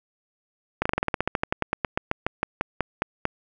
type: slowing click train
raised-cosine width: 0.5 ms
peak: -7 dBFS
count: 24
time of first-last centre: 0.82-3.254 s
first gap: 35 ms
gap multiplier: 1.09
effects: none